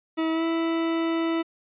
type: tone with pitch glide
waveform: 40% pulse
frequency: 322.2 to 329.5 Hz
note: E4 to E4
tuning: -39 to -1 cents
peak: -22 dBFS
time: 0.17-1.43 s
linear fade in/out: 20 ms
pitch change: +38 cents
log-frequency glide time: 0.32-0.44 s
effects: resampled to 8000 Hz